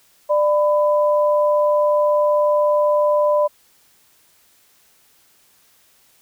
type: tone pair together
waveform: sine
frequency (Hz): 594.6 / 1000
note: D5 / B5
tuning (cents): +21 / +21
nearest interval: major sixth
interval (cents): 900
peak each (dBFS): -14 / -21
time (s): 0.29-3.48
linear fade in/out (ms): 20
effects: white hiss -56 dBFS RMS until 6.21 s